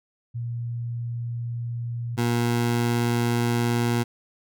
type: tone pair in turn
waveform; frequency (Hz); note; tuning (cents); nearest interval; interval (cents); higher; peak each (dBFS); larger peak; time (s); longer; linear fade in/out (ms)
sine / 20% pulse; 118.4 / 118.87; A#2 / A#2; +27 / +34; unison; 7; second; -27 / -16; second; 0.34-2.17 / 2.17-4.04; second; 20
effects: none